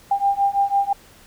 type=beating tone pair; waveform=sine; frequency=794 / 800 Hz; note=G5 / G5; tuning=+22 / +35 cents; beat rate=6 Hz; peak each=-20 / -19 dBFS; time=0.11-0.93 s; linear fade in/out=5 ms; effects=pink hiss -49 dBFS RMS until 1.26 s